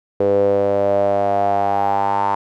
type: tone with band-pass filter sweep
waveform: sawtooth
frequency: 100.1 Hz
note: G2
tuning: 37 cents sharp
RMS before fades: -17 dBFS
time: 0.2-2.35 s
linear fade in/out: 5 ms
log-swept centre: 470 to 930 Hz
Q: 7.5
effects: none